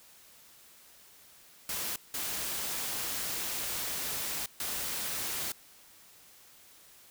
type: noise bursts at uneven times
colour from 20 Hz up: white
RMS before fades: -35 dBFS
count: 3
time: 1.69-1.96 / 2.14-4.46 / 4.6-5.52 s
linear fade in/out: 2 ms
effects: white hiss -57 dBFS RMS until 7.1 s